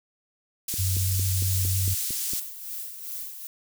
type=high-pass noise; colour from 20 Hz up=pink; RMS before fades=-30 dBFS; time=0.68-2.4 s; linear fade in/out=5 ms; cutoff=6700 Hz; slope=12 dB/octave
type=click train; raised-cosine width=3 ms; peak=-24 dBFS; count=8; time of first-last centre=0.74-2.335 s; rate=4.39 Hz
type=tone; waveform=sine; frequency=94 Hz; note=F#2; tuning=28 cents sharp; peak=-23 dBFS; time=0.78-1.95 s; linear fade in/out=20 ms
type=noise with tremolo; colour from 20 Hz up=violet; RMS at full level=-34 dBFS; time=1.46-3.47 s; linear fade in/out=0 ms; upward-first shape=sine; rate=2.5 Hz; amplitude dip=55%
effects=none